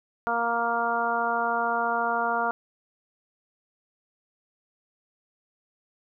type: harmonic tone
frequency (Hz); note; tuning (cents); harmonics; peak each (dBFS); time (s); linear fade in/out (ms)
233.8; A#3; +5; 1 / 2 / 3 / 4 / 5 / 6; -37 / -33 / -28 / -29 / -31 / -29; 0.27-2.51; 0
effects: none